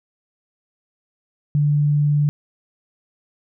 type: tone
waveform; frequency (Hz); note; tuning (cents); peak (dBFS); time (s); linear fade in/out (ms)
sine; 146.83; D3; 0; -14; 1.55-2.29; 0
effects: none